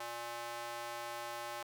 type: tone with high-pass filter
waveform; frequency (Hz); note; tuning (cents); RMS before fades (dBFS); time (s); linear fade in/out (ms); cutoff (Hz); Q
square; 118.4; A#2; +27; -43; 0-1.63; 5; 760; 1.5
effects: none